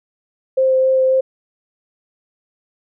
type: tone with vibrato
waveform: sine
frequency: 523.3 Hz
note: C5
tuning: in tune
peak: -11 dBFS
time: 0.57-1.21 s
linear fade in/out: 10 ms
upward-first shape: sine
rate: 3.7 Hz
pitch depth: 8 cents each way
effects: none